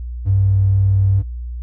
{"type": "tone", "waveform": "triangle", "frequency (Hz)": 97.5, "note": "G2", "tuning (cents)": -9, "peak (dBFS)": -7, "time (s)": [0.25, 1.23], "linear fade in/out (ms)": 50, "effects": ["tanh soft clip ceiling -9 dBFS", "added 60 Hz sine -24 dBFS peak until 1.62 s"]}